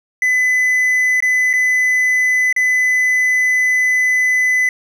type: tone with dropouts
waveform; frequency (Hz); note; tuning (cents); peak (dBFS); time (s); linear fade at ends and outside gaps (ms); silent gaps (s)
triangle; 2008; B6; +28; -10; 0.22-4.69; 2; 1.204-1.224 / 1.531-1.536 / 2.527-2.563
effects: none